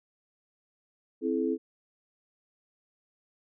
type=chord; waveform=sine; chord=A minor; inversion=first; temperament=equal with one note detuned; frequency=261.6 / 329.6 / 430 Hz; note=C4 / E4 / A4; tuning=0 / 0 / -40 cents; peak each=-30 dBFS; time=1.21-1.58 s; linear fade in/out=50 ms; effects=none